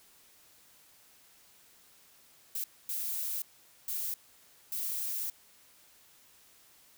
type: noise bursts at uneven times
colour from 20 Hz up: violet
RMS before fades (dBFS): -35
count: 4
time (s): 2.55-2.64 / 2.89-3.42 / 3.88-4.14 / 4.72-5.3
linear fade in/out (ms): 2
effects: white hiss -61 dBFS RMS until 6.97 s